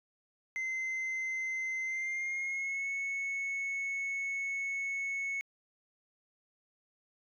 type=tone with pitch glide; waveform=sine; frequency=2068 to 2204 Hz; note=C7 to C#7; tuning=-21 to -11 cents; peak=-30 dBFS; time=0.56-5.41 s; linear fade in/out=0 ms; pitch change=+110 cents; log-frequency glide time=1.84-2.88 s; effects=tanh soft clip ceiling -32 dBFS